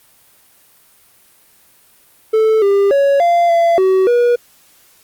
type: tone with pitch steps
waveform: triangle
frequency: 439 / 398.9 / 558 / 690 / 678 / 378.1 / 481.5 Hz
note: A4 / G4 / C#5 / F5 / E5 / F#4 / B4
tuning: -4 / +30 / +11 / -21 / +49 / +38 / -44 cents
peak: -7 dBFS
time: 2.33-4.36 s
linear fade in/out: 10 ms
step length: 290 ms
effects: white hiss -50 dBFS RMS until 5.03 s + Opus 32 kbps